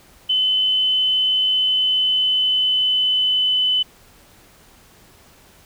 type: tone with pitch glide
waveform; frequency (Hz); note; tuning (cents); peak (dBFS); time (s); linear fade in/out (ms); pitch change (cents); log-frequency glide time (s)
sine; 3033 to 3014; F#7 to F#7; +42 to +31; -15; 0.29-3.83; 10; -11; 1.39-3.68
effects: pink hiss -50 dBFS RMS until 5.65 s